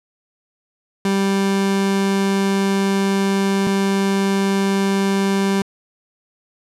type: tone pair in turn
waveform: 30% pulse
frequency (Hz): 196 / 196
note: G3 / G3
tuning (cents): 0 / 0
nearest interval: unison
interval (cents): 0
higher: neither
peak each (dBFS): -13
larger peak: neither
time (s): 1.05-3.67 / 3.67-5.62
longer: first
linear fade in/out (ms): 2
effects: low-pass 10000 Hz 12 dB/octave